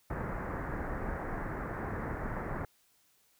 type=low-pass noise; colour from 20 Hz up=pink; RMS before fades=-37 dBFS; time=0.1-2.65 s; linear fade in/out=2 ms; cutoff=1900 Hz; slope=48 dB/octave; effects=white hiss -69 dBFS RMS until 3.39 s